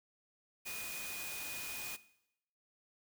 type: tone in noise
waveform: sine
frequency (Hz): 2473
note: D#7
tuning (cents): -11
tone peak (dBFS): -44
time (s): 0.65-1.97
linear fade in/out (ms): 20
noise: white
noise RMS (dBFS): -44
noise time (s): 0.65-1.97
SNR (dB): -3
effects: noise-tail reverb RT60 0.8 s tail -18 dB re dry